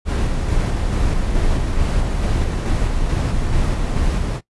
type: noise with tremolo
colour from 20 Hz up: brown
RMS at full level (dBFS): -17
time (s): 0.05-4.41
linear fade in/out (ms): 50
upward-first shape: square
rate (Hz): 2.3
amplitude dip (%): 25
effects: noise-tail reverb RT60 0.1 s tail -18 dB re dry + resampled to 24000 Hz